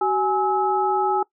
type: tone cluster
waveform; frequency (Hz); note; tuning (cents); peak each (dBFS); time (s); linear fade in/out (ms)
sine; 378.9 / 835 / 1294; F#4 / G#5 / E6; +41 / +9 / -32; -23 / -20 / -26; 0.01-1.23; 5
effects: noise-tail reverb RT60 0.1 s tail -21 dB re dry